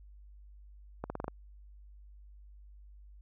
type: accelerating click train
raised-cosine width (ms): 1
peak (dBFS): -22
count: 6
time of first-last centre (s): 1.04-1.281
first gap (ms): 60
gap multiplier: 0.89
effects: added 50 Hz sine -51 dBFS peak until 3.21 s